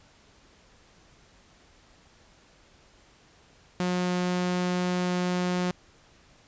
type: tone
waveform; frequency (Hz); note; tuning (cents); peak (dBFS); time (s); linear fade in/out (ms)
sawtooth; 179.8; F#3; -49; -21; 3.8-5.71; 0
effects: pink hiss -58 dBFS RMS until 6.47 s + resampled to 16000 Hz